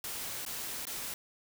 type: noise with dropouts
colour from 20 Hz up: white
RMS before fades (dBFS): -39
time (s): 0.04-1.14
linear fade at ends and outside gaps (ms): 1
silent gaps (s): 0.451-0.463 / 0.853-0.869
effects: none